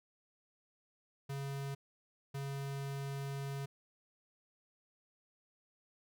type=tone bursts at uneven times; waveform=square; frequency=138.59 Hz; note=C#3; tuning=in tune; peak=-39 dBFS; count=2; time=1.29-1.75 / 2.34-3.66 s; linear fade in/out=10 ms; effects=none